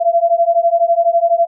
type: beating tone pair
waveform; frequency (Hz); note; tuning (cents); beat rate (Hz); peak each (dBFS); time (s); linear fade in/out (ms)
sine; 673 / 685; E5 / F5; +36 / -34; 12; -13; 0-1.47; 20
effects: none